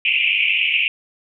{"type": "band-pass noise", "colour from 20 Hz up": "pink", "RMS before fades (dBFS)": -18, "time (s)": [0.05, 0.88], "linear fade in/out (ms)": 2, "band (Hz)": [2300, 2900], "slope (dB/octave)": 96, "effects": []}